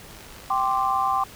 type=click train; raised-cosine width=0.2 ms; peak=-29 dBFS; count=39; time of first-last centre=0.11-0.851 s; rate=51.3 Hz
type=chord; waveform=sine; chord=G suspended fourth; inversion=none; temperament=equal with one note detuned; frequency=781.7 / 1046.5 / 1174.7 Hz; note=G5 / C6 / D6; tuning=-5 / 0 / 0 cents; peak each=-24 / -24 / -25 dBFS; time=0.5-1.24 s; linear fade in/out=5 ms
effects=pink hiss -44 dBFS RMS until 1.35 s